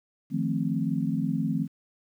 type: chord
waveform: sine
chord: F dominant seventh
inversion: third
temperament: equal with one note detuned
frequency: 155.56 / 174.61 / 220 / 262.4 Hz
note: Eb3 / F3 / A3 / C4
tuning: 0 / 0 / 0 / +5 cents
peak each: -30 dBFS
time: 0.3-1.68 s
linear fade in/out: 50 ms
effects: 10-bit